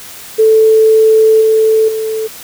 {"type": "tone with level steps", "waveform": "sine", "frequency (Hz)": 439.7, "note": "A4", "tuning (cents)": -1, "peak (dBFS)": [-4, -6, -14], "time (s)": [0.38, 2.28], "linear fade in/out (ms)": 20, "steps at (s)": [1.41, 1.88], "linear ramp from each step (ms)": 5, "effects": ["white hiss -31 dBFS RMS until 2.43 s"]}